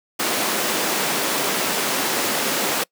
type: high-pass noise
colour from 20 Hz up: pink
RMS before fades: -22 dBFS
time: 0.19-2.84 s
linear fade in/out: 10 ms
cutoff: 260 Hz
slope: 12 dB/octave
effects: noise-tail reverb RT60 0.1 s tail -25 dB re dry + high-pass 150 Hz 12 dB/octave